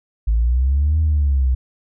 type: exponential two-way sweep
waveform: sine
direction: up then down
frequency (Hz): 53.1 to 79.8 to 62.4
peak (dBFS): -12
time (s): 0.27-1.55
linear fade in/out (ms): 10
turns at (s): 1
effects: tanh soft clip ceiling -10 dBFS